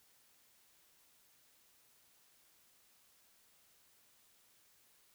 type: silence
effects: white hiss -69 dBFS RMS until 5.14 s